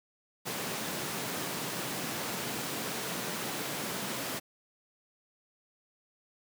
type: high-pass noise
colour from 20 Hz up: pink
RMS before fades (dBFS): -36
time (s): 0.45-4.4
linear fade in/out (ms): 20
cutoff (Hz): 140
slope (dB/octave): 24
effects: none